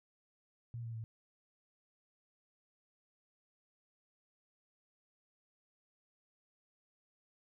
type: tone with pitch steps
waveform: sine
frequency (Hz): 117.8 / 115.04 / 112.35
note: A#2 / A#2 / A2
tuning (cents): +19 / -22 / +37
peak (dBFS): -40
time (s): 0.74-1.04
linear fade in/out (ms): 0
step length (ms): 100
effects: none